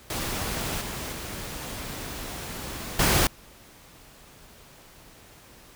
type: noise with level steps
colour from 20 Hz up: pink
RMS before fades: -30 / -34 / -36 / -21 dBFS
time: 0.1-3.27 s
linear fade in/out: 2 ms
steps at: 0.81 / 1.12 / 2.99 s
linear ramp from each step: 5 ms
effects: pink hiss -51 dBFS RMS until 5.75 s